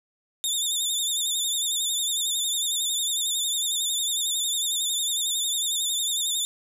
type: tone with vibrato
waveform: 20% pulse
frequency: 3601 Hz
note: A7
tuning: 39 cents sharp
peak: -18 dBFS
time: 0.44-6.45 s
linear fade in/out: 0 ms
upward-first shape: triangle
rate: 11 Hz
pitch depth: 88 cents each way
effects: none